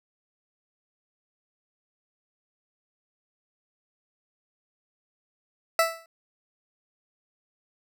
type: tone with exponential decay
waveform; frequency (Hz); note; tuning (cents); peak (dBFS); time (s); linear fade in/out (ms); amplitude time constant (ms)
20% pulse; 659.3; E5; 0; -11; 5.79-6.06; 2; 58
effects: none